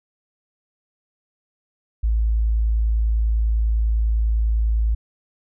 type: tone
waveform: sine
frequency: 55 Hz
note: A1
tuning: in tune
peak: -16 dBFS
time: 2.03-4.95 s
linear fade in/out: 10 ms
effects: none